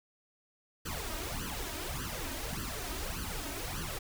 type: noise with flanger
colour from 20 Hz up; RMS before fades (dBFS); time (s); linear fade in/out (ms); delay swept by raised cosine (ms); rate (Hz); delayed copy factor
pink; -38; 0.85-3.99; 10; 0.65 to 3.25; 1.7; +0.85
effects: none